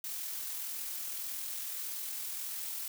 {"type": "noise with amplitude modulation", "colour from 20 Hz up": "blue", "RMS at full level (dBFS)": -38, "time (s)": [0.04, 2.88], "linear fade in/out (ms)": 2, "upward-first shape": "sine", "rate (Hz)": 41.7, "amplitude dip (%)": 25, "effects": []}